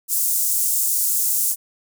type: high-pass noise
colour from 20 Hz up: pink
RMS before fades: -20 dBFS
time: 0.08-1.56 s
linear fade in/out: 50 ms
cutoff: 7600 Hz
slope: 24 dB/octave
effects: none